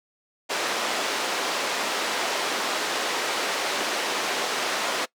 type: band-pass noise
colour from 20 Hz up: pink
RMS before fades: -27 dBFS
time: 0.49-5.06 s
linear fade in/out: 20 ms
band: 430 to 6000 Hz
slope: 12 dB/octave
effects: noise-tail reverb RT60 0.1 s tail -21 dB re dry + high-pass 200 Hz 12 dB/octave